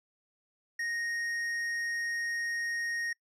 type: tone with tanh clipping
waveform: sine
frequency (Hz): 1864.7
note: A#6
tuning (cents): 0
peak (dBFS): -33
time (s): 0.79-3.13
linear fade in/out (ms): 5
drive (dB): 9
effects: noise-tail reverb RT60 0.1 s tail -24 dB re dry